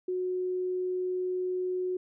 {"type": "tone", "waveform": "sine", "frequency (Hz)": 366.2, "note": "F#4", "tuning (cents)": -18, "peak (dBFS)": -28, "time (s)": [0.08, 1.97], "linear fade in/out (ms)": 5, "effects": []}